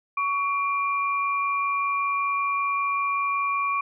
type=tone pair together; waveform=sine; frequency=1123.7 / 2381 Hz; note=C#6 / D7; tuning=+23 / +23 cents; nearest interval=octave + minor second; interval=1300 cents; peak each=-23 / -29 dBFS; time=0.17-3.81 s; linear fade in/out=5 ms; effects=none